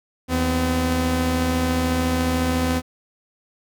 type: tone pair together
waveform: sawtooth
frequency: 80.1 / 254.3 Hz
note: E2 / C4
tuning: -49 / -49 cents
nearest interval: octave + minor sixth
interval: 2000 cents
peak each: -19 / -17 dBFS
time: 0.28-2.82 s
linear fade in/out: 50 ms
effects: none